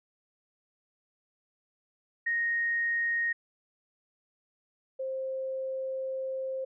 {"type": "tone pair in turn", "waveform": "sine", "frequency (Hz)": [1864.7, 527.5], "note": ["A#6", "C5"], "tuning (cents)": [0, 14], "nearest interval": "octave + minor seventh", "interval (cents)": 2186, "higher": "first", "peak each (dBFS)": [-26, -31], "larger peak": "first", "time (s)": [[2.26, 3.33], [4.99, 6.65]], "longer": "second", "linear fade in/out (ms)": 10, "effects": []}